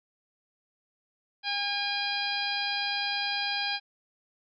harmonic tone, 811 Hz, G#5, 41 cents flat, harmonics 1 / 2 / 3 / 4 / 5 / 6, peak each -35 / -35 / -35 / -35 / -35 / -35 dBFS, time 1.43-3.8 s, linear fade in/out 50 ms, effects none

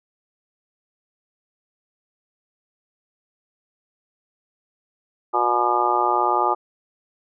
harmonic tone, 121 Hz, B2, 35 cents flat, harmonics 3 / 4 / 5 / 6 / 7 / 8 / 9 / 10, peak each -26 / -31 / -29 / -27 / -21 / -27 / -31 / -22 dBFS, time 5.33-6.55 s, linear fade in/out 20 ms, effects none

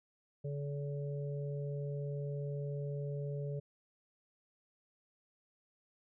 harmonic tone, 142.8 Hz, D3, 48 cents flat, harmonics 1 / 3 / 4, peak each -37 / -44 / -47 dBFS, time 0.44-3.6 s, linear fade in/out 10 ms, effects none

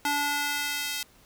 square tone with high-pass filter sweep, 289.8 Hz, D4, 23 cents flat, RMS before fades -29 dBFS, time 0.05-1.03 s, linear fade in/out 2 ms, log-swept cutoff 720 to 3100 Hz, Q 0.9, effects pink hiss -58 dBFS RMS until 1.25 s

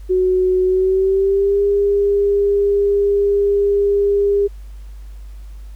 sine tone with pitch glide, 370 to 403.5 Hz, F#4 to G#4, 0 to -50 cents, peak -12 dBFS, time 0.09-4.48 s, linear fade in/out 20 ms, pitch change +150 cents, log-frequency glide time 0.65-1.62 s, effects added 50 Hz sine -31 dBFS peak until 5.75 s + pink hiss -54 dBFS RMS until 5.75 s

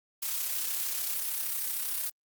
blue noise with amplitude modulation, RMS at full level -30 dBFS, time 0.22-2.1 s, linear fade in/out 10 ms, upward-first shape sine, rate 33.1 Hz, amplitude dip 45%, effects Opus 48 kbps

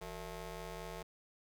15% pulse ring-modulated tone, 207.7 Hz, G#3, in tune, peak -34 dBFS, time 0.01-1.03 s, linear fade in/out 10 ms, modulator 250 Hz, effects none

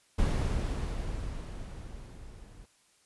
brown noise with level ramp, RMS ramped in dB -26 to -51 dBFS, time 0.18-2.66 s, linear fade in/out 10 ms, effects white hiss -66 dBFS RMS until 3.05 s + resampled to 24000 Hz

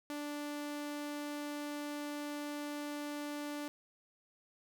sawtooth tone, 293.1 Hz, D4, 3 cents flat, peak -35 dBFS, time 0.1-3.68 s, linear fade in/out 0 ms, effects none

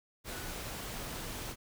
sine tone in noise, 1479 Hz, F#6, 1 cent flat, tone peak -50 dBFS, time 0.28-0.54 s, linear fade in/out 50 ms, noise pink, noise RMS -41 dBFS, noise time 0.24-1.56 s, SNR -12 dB, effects none

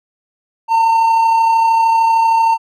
triangle tone with amplitude modulation, 907 Hz, A#5, 48 cents flat, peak -6 dBFS, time 0.68-2.58 s, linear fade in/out 50 ms, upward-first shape sine, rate 33.1 Hz, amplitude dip 30%, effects none

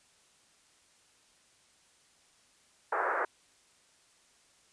white band-pass noise, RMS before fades -31 dBFS, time 2.92-3.25 s, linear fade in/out 5 ms, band 380 to 1700 Hz, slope 48 dB/octave, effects white hiss -65 dBFS RMS until 4.72 s + resampled to 22050 Hz

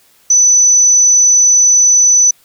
sine tone, 5990 Hz, F#8, 20 cents sharp, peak -5 dBFS, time 0.3-2.31 s, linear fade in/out 5 ms, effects white hiss -50 dBFS RMS until 2.44 s

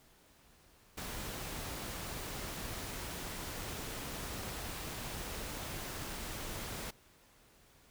pink noise, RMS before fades -42 dBFS, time 0.97-6.91 s, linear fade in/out 10 ms, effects pink hiss -64 dBFS RMS until 7.9 s

